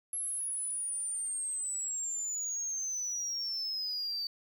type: exponential sweep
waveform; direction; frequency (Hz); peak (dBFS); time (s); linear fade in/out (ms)
sine; down; 11175 to 4582; -31; 0.13-4.27; 2
effects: tanh soft clip ceiling -31 dBFS + 10-bit